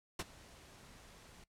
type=noise with ADSR envelope; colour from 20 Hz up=pink; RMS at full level=-36 dBFS; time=0.19-1.44 s; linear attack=6 ms; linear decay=35 ms; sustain=-22 dB; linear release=3 ms; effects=noise-tail reverb RT60 0.1 s tail -20 dB re dry + low-pass 10000 Hz 12 dB/octave